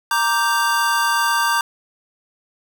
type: chord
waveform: square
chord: G minor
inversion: first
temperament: equal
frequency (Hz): 932.3 / 1174.7 / 1568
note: Bb5 / D6 / G6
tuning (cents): 0 / 0 / 0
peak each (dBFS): -21 / -22 / -21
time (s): 0.11-1.61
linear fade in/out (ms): 2
effects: none